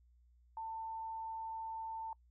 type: tone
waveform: sine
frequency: 894 Hz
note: A5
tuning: 27 cents sharp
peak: -40 dBFS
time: 0.57-2.13 s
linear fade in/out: 2 ms
effects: noise-tail reverb RT60 0.1 s tail -26 dB re dry + added 60 Hz sine -64 dBFS peak until 2.3 s